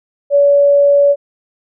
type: tone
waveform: sine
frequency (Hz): 569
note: C#5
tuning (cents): +45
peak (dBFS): -6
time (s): 0.3-1.16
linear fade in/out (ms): 50
effects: none